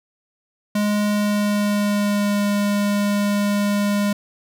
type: tone with pitch glide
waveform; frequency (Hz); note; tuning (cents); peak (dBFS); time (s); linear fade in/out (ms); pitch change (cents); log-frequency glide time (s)
square; 207.7 to 204.1; G#3 to G#3; 0 to -30; -18; 0.75-4.13; 5; -30; 1.04-2.43
effects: none